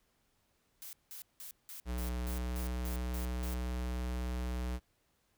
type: noise bursts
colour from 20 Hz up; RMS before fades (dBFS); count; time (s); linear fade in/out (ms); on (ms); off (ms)
blue; -47; 10; 0.82-3.54; 0; 110; 180
type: tone with pitch glide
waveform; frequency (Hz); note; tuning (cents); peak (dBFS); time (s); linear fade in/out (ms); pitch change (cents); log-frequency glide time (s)
square; 61.1 to 61.7; B1 to B1; -18 to -1; -35; 1.85-4.8; 50; +17; 2.19-2.72
effects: pink hiss -75 dBFS RMS until 5.37 s